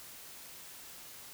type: silence
effects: white hiss -50 dBFS RMS until 1.33 s